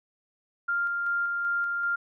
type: tone with tremolo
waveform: sine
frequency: 1397 Hz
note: F6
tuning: in tune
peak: -24 dBFS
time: 0.68-1.96 s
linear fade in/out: 10 ms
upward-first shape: square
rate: 2.6 Hz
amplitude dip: 25%
effects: none